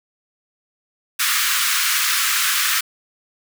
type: high-pass noise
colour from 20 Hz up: pink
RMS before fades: -19 dBFS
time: 1.19-2.81 s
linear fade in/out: 10 ms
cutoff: 1200 Hz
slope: 48 dB/octave
effects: none